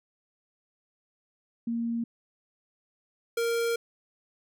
sine / square tone pair in turn, 232.6 / 465.2 Hz, A#3 / A#4, -4 / -4 cents, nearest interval octave, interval 1200 cents, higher second, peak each -27 / -26 dBFS, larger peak second, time 1.67-2.04 / 3.37-3.76 s, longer second, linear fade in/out 5 ms, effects none

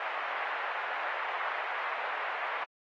pink band-pass noise, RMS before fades -35 dBFS, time 0-2.64 s, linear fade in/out 2 ms, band 710 to 2200 Hz, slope 24 dB/octave, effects AAC 32 kbps

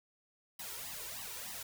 white noise with flanger, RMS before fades -44 dBFS, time 0.59-1.63 s, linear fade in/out 5 ms, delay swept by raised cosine 1 to 2.2 ms, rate 3.3 Hz, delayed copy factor +0.95, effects none

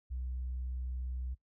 sine tone, 63 Hz, B1, 35 cents sharp, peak -34 dBFS, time 0.1-1.35 s, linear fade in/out 20 ms, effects noise-tail reverb RT60 0.1 s tail -18 dB re dry + tanh soft clip ceiling -32 dBFS

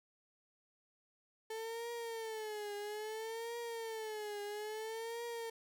35% pulse tone with vibrato, 439.6 Hz, A4, 2 cents flat, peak -39 dBFS, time 1.5-5.5 s, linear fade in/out 5 ms, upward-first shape triangle, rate 0.6 Hz, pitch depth 130 cents each way, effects none

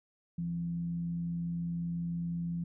sine tone with frequency modulation, 170.3 Hz, F3, 43 cents flat, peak -32 dBFS, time 0.38-2.64 s, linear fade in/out 5 ms, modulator 94.2 Hz, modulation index 0.21, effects none

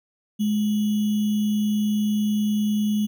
sine tone with sample-and-hold, 210.2 Hz, G#3, 21 cents sharp, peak -19 dBFS, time 0.39-3.07 s, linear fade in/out 20 ms, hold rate 3150 Hz, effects none

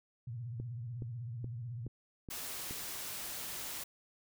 sine tone with vibrato, 118.5 Hz, A#2, 29 cents sharp, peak -39 dBFS, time 0.27-1.88 s, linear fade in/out 5 ms, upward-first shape sine, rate 16 Hz, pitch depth 130 cents each way
click train, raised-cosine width 3 ms, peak -31 dBFS, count 6, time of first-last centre 0.6-2.71 s, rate 2.37 Hz
white noise, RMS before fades -42 dBFS, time 2.3-3.84 s, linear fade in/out 10 ms
effects none

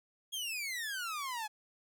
sawtooth exponential sweep, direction down, 3322 to 830.6 Hz, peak -33 dBFS, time 0.32-1.48 s, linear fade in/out 20 ms, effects none

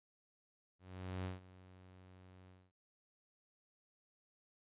sawtooth tone with ADSR envelope, 92.5 Hz, F#2, in tune, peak -35 dBFS, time 0.79-2.72 s, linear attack 460 ms, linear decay 150 ms, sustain -19 dB, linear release 240 ms, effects resampled to 8000 Hz

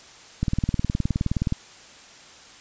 click train, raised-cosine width 5 ms, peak -10 dBFS, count 22, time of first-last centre 0.43-1.524 s, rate 19.2 Hz, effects white hiss -47 dBFS RMS until 2.6 s + resampled to 16000 Hz

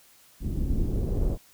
brown noise with low-pass filter sweep, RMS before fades -26 dBFS, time 0.4-1.38 s, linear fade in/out 50 ms, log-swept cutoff 230 to 560 Hz, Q 1.4, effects white hiss -57 dBFS RMS until 1.53 s

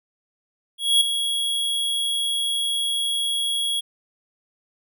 square tone with ADSR envelope, 3322 Hz, G#7, in tune, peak -13 dBFS, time 0.78-3.81 s, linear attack 230 ms, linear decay 5 ms, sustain -9 dB, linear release 18 ms, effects none

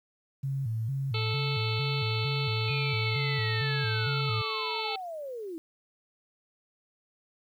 sine tone with vibrato, 123.47 Hz, B2, in tune, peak -28 dBFS, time 0.43-4.42 s, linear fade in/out 10 ms, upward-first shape square, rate 2.2 Hz, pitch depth 170 cents each way
harmonic tone, 438.1 Hz, A4, 7 cents flat, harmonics 1 / 2 / 3 / 5 / 6 / 7 / 8 / 9 / 10, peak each -37 / -43 / -40 / -40 / -38 / -41 / -40 / -40 / -39 dBFS, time 1.14-4.96 s, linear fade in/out 5 ms
sine linear sweep, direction down, 2489 to 311.1 Hz, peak -35 dBFS, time 2.68-5.58 s, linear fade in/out 0 ms
effects 10-bit

